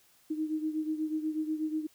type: beating tone pair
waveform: sine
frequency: 309.6 / 317.8 Hz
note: D#4 / D#4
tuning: -9 / +37 cents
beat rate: 8.2 Hz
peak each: -31 / -36 dBFS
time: 0.3-1.87 s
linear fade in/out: 10 ms
effects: white hiss -64 dBFS RMS until 1.94 s